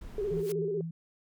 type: noise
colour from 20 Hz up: brown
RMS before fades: -43 dBFS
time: 0.01-0.42 s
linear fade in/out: 5 ms
type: tone with vibrato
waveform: sine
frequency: 405 Hz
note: G#4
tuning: 43 cents flat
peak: -29 dBFS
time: 0.18-0.81 s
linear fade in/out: 2 ms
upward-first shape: square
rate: 16 Hz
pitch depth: 76 cents each way
type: tone with tremolo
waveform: sine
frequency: 164.81 Hz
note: E3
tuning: in tune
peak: -32 dBFS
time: 0.31-0.91 s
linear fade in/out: 5 ms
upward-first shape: triangle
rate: 4.3 Hz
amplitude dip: 75%
type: noise with exponential growth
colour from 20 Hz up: white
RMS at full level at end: -40 dBFS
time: 0.32-0.52 s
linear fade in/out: 2 ms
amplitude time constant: 43 ms
effects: none